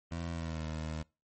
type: tone with pitch glide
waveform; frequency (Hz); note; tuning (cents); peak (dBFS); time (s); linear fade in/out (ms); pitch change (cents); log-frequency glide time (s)
20% pulse; 84.3 to 78.65; E2 to D#2; +39 to +19; -31; 0.11-1.03; 10; -120; 0.31-0.64
effects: noise-tail reverb RT60 0.3 s tail -25 dB re dry + MP3 32 kbps